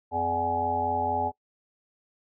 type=harmonic tone with a mistuned harmonic; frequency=84.3 Hz; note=E2; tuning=39 cents sharp; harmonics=1 / 3 / 5 / 7 / 9 / 10; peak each=-37 / -37 / -35 / -34 / -30 / -27 dBFS; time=0.11-1.32 s; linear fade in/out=50 ms; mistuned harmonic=1; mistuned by=+130 cents; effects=noise-tail reverb RT60 0.1 s tail -22 dB re dry